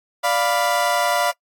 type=chord; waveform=30% pulse; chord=B diminished; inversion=first; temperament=equal; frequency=587.3 / 698.5 / 987.8 Hz; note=D5 / F5 / B5; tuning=0 / 0 / 0 cents; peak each=-20 / -18 / -20 dBFS; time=0.23-1.32 s; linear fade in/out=20 ms; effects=noise-tail reverb RT60 0.1 s tail -23 dB re dry + AAC 64 kbps